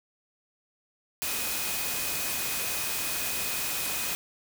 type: tone in noise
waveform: sine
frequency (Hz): 2503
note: D#7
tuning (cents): +10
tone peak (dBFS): -39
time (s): 1.22-4.15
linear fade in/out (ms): 0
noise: white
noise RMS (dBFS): -31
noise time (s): 1.22-4.15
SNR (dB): -11
effects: none